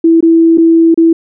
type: tone with dropouts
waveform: sine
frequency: 329.6 Hz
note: E4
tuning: in tune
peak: -3 dBFS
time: 0.04-1.13 s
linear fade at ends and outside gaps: 5 ms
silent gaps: 0.207-0.226 / 0.575-0.581 / 0.944-0.975 s
effects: none